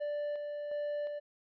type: tone with tremolo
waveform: triangle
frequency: 587.3 Hz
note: D5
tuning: in tune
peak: -31 dBFS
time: 0-1.2 s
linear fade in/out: 20 ms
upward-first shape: square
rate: 1.4 Hz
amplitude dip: 35%
effects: resampled to 11025 Hz